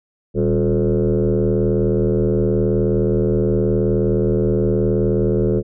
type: tone with frequency modulation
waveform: sine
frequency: 274.2 Hz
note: C#4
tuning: 19 cents flat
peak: -13 dBFS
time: 0.34-5.63 s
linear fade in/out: 50 ms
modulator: 79.1 Hz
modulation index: 2.7
effects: tanh soft clip ceiling -9 dBFS